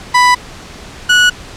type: tone pair in turn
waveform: 30% pulse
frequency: 990 / 1466.7 Hz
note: B5 / F#6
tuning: +4 / -16 cents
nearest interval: perfect fifth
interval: 680 cents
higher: second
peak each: -3 dBFS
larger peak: neither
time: 0.14-0.35 / 1.09-1.3 s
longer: neither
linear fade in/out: 10 ms
effects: pink hiss -32 dBFS RMS until 1.56 s + low-pass 7000 Hz 12 dB/octave